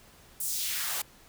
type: noise with high-pass filter sweep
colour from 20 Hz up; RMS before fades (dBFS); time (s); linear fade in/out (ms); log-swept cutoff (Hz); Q
white; -32; 0.4-1.02; 5; 9900 to 530; 1.4
effects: pink hiss -56 dBFS RMS until 1.28 s